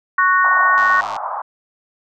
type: harmonic tone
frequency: 370 Hz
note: F#4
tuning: in tune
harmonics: 3 / 4 / 5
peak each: -14 / -16 / -18 dBFS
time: 0.18-1.01 s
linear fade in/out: 5 ms
type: band-pass noise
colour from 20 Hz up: white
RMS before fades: -25 dBFS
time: 0.44-1.42 s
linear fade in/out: 5 ms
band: 670 to 1200 Hz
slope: 48 dB/octave
type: click train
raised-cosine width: 0.2 ms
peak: -16 dBFS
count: 41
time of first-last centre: 0.78-1.165 s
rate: 104 Hz
effects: none